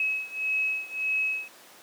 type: beating tone pair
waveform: sine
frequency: 2565 / 2566.7 Hz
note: E7 / E7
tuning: -48 / -47 cents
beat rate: 1.7 Hz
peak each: -28 / -30 dBFS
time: 0-1.48 s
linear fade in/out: 2 ms
effects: pink hiss -50 dBFS RMS until 1.82 s + high-pass 400 Hz 12 dB/octave